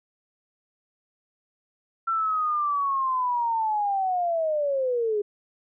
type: linear sweep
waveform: sine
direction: down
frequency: 1352 to 405 Hz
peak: -22 dBFS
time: 2.07-5.22 s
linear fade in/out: 10 ms
effects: none